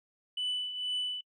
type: tone with tremolo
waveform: sine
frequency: 2986 Hz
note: F#7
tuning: 15 cents sharp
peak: -27 dBFS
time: 0.37-1.21 s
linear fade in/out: 5 ms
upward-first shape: triangle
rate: 2.1 Hz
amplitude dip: 70%
effects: noise-tail reverb RT60 0.1 s tail -25 dB re dry + tanh soft clip ceiling -28 dBFS

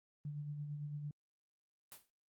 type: tone with tremolo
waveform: sine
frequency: 147 Hz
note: D3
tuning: 2 cents sharp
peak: -39 dBFS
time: 0.25-1.11 s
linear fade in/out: 2 ms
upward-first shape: sine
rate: 8.9 Hz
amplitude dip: 40%
type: noise with exponential decay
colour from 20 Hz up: white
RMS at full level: -48 dBFS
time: 1.92-2.1 s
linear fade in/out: 0 ms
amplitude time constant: 37 ms
effects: Opus 24 kbps

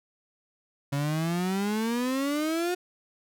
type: exponential sweep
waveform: 35% pulse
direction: up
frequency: 138.59 to 363.5 Hz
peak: -24 dBFS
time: 0.92-2.75 s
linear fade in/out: 10 ms
effects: none

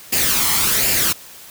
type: noise with flanger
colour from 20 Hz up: white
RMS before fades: -17 dBFS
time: 0.12-1.13 s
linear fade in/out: 10 ms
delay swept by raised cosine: 0.41 to 0.97 ms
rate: 1.3 Hz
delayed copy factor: +0.55
effects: white hiss -40 dBFS RMS until 1.5 s

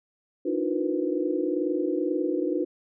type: tone cluster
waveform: sine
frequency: 298.8 / 321 / 359.5 / 471.6 / 501 Hz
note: D4 / E4 / F#4 / A#4 / B4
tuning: +30 / -46 / -50 / +20 / +25 cents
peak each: -29 / -30 / -28 / -36 / -32 dBFS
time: 0.45-2.65 s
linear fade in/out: 10 ms
effects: none

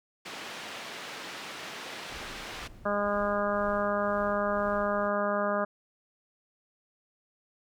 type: band-pass noise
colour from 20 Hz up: white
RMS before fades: -41 dBFS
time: 0.25-2.68 s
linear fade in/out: 10 ms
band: 180 to 3100 Hz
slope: 12 dB/octave
type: noise with tremolo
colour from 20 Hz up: brown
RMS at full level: -46 dBFS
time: 2.08-5.11 s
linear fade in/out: 50 ms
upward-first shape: sine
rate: 2 Hz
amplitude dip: 50%
type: harmonic tone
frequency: 204.4 Hz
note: G#3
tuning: 27 cents flat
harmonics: 1 / 2 / 3 / 4 / 5 / 6 / 7 / 8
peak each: -34 / -37 / -29 / -39 / -36 / -33 / -38 / -39 dBFS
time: 2.85-5.65 s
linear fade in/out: 10 ms
effects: none

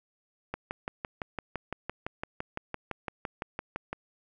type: click train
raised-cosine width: 0.5 ms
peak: -18 dBFS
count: 21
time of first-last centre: 0.54-3.93 s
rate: 5.9 Hz
effects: none

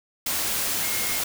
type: tone in noise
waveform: sine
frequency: 2147 Hz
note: C7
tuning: 44 cents sharp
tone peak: -34 dBFS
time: 0.83-1.19 s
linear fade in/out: 5 ms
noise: white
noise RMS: -26 dBFS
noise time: 0.26-1.24 s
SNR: -11 dB
effects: none

